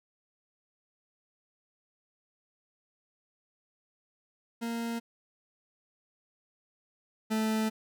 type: tone pair in turn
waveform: 40% pulse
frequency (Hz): 232 / 219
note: A#3 / A3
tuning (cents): -8 / -8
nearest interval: minor second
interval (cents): 100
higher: first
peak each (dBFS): -31 / -26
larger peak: second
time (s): 4.61-5 / 7.3-7.7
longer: second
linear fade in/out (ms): 20
effects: none